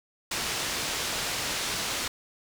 white low-pass noise, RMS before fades -31 dBFS, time 0.31-2.08 s, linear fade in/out 5 ms, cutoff 6200 Hz, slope 12 dB/octave, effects none

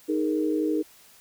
sine chord, D# suspended fourth, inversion none, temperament just, 311.1 / 414.8 / 466.7 Hz, D#4 / G#4 / A#4, 0 / -2 / +2 cents, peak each -24 / -29 / -30 dBFS, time 0.08-0.83 s, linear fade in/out 20 ms, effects white hiss -54 dBFS RMS until 1.2 s

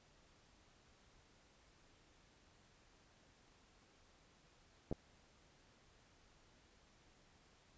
clicks, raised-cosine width 2 ms, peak -28 / -27 dBFS, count 2, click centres 4.914 / 4.926 s, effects pink hiss -69 dBFS RMS until 7.77 s + resampled to 16000 Hz

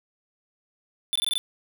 square tone bursts, 3520 Hz, A7, in tune, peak -23 dBFS, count 6, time 1.13-1.38 s, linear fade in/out 0 ms, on 25 ms, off 20 ms, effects none

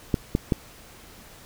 clicks, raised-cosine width 3 ms, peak -7 dBFS, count 3, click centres 0.142 / 0.351 / 0.522 s, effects pink hiss -48 dBFS RMS until 1.45 s

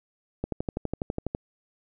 click train, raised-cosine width 2 ms, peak -15 dBFS, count 12, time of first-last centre 0.44-1.349 s, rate 12.1 Hz, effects none

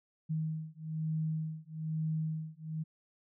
sine beating tone pair, 157.2 / 158.3 Hz, D#3 / D#3, +18 / +30 cents, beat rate 1.1 Hz, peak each -36 / -36 dBFS, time 0.29-2.84 s, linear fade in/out 20 ms, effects none

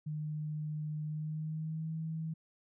sine tone with pitch glide, 152.4 to 160.25 Hz, D#3 to E3, -36 to -49 cents, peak -35 dBFS, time 0.06-2.34 s, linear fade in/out 10 ms, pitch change +87 cents, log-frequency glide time 1.04-1.93 s, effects none

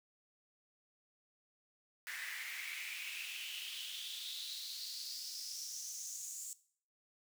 pink noise with high-pass filter sweep, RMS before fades -45 dBFS, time 2.07-6.53 s, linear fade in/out 0 ms, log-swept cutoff 1800 to 7400 Hz, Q 5.5, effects noise-tail reverb RT60 0.5 s tail -17 dB re dry

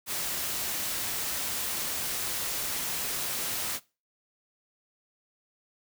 white noise, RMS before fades -32 dBFS, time 0.06-3.8 s, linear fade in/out 50 ms, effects noise-tail reverb RT60 0.3 s tail -21 dB re dry

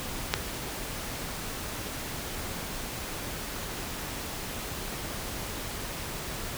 click, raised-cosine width 0.2 ms, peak -5 dBFS, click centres 0.339 s, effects pink hiss -36 dBFS RMS until 6.57 s

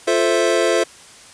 square chord, F major seventh, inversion none, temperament equal, 349.2 / 440 / 523.3 / 659.3 Hz, F4 / A4 / C5 / E5, 0 / 0 / 0 / 0 cents, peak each -21 dBFS, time 0.07-0.84 s, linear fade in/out 10 ms, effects white hiss -43 dBFS RMS until 1.33 s + resampled to 22050 Hz

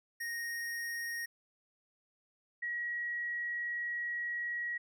square / sine tone pair in turn, 1864.7 / 1909.4 Hz, A#6 / A#6, 0 / +41 cents, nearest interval unison, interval 41 cents, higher second, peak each -37 / -34 dBFS, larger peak second, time 0.2-1.26 / 2.62-4.78 s, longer second, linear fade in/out 10 ms, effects none

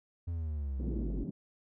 triangle linear sweep, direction down, 87 to 45.87 Hz, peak -31 dBFS, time 0.27-1.24 s, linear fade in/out 10 ms
pink band-pass noise, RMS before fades -39 dBFS, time 0.79-1.31 s, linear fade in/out 10 ms, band 140 to 340 Hz, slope 24 dB/octave
effects none

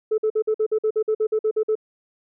sine tone bursts, 434.2 Hz, A4, 23 cents flat, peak -16 dBFS, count 14, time 0.11-1.754 s, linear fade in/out 10 ms, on 71 ms, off 50 ms, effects tanh soft clip ceiling -14 dBFS

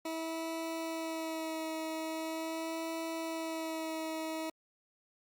20% pulse tone with vibrato, 322.8 Hz, E4, 36 cents flat, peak -31 dBFS, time 0.05-4.5 s, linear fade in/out 5 ms, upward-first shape sine, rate 0.42 Hz, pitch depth 20 cents each way, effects Opus 48 kbps

